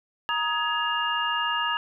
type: tone cluster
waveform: sine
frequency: 943 / 1253 / 1677 / 2817 Hz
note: A#5 / D#6 / G#6 / F7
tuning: +20 / +12 / +16 / +14 cents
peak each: -29 dBFS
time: 0.29-1.77 s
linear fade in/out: 0 ms
effects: none